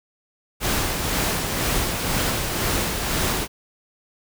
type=noise with tremolo; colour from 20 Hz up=pink; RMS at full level=-22 dBFS; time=0.6-3.48 s; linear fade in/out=50 ms; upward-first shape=sine; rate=2 Hz; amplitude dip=35%; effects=none